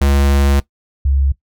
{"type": "tone pair in turn", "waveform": ["square", "sine"], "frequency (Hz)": [69.7, 68.46], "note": ["C#2", "C#2"], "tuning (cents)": [10, -21], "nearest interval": "unison", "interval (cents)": 31, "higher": "first", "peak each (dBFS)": [-11, -11], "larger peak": "neither", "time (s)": [[0.01, 0.6], [1.05, 1.32]], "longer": "first", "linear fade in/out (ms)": 5, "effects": ["noise-tail reverb RT60 0.1 s tail -18 dB re dry"]}